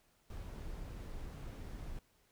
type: noise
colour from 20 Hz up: brown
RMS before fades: -45 dBFS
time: 0.3-1.99 s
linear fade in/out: 2 ms
effects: pink hiss -72 dBFS RMS until 2.31 s